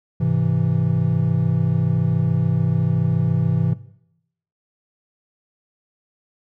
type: chord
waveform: triangle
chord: Ab augmented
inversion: none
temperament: equal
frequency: 103.83 / 130.81 / 164.81 Hz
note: Ab2 / C3 / E3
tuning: 0 / 0 / 0 cents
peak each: -22 / -18 / -18 dBFS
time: 0.2-3.74 s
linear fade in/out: 10 ms
effects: noise-tail reverb RT60 0.8 s tail -18 dB re dry